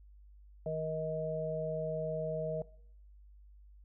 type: harmonic tone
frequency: 157.7 Hz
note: D#3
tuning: 24 cents sharp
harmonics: 1 / 3 / 4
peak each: -39 / -39 / -36 dBFS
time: 0.66-2.62 s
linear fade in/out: 2 ms
effects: noise-tail reverb RT60 0.6 s tail -20 dB re dry + added 50 Hz sine -54 dBFS peak until 3.84 s